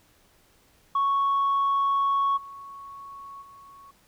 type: tone with level steps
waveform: sine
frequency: 1108.7 Hz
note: C#6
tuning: in tune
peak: -19 / -39 / -46 dBFS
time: 0.95-3.91 s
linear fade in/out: 5 ms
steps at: 2.36 / 3.41 s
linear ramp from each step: 20 ms
effects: tanh soft clip ceiling -18 dBFS + pink hiss -61 dBFS RMS until 4.07 s